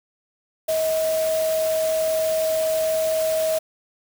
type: tone in noise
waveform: sine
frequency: 637 Hz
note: D#5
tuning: 41 cents sharp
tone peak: -19 dBFS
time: 0.68-3.59 s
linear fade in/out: 10 ms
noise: white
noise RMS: -32 dBFS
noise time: 0.68-3.59 s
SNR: +10 dB
effects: none